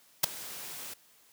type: noise with ADSR envelope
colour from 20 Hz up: white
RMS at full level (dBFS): -20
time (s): 0.23-0.94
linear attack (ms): 12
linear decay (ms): 5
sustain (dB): -22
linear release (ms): 8
effects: white hiss -62 dBFS RMS until 1.32 s + high-pass 100 Hz 12 dB/octave